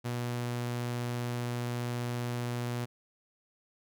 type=tone; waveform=sawtooth; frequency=121 Hz; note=B2; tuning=35 cents flat; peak=-28 dBFS; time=0.04-2.86 s; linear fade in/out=20 ms; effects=none